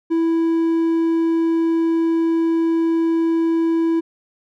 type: tone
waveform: triangle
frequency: 329.6 Hz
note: E4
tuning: in tune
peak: -13 dBFS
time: 0.1-4.01 s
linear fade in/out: 20 ms
effects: none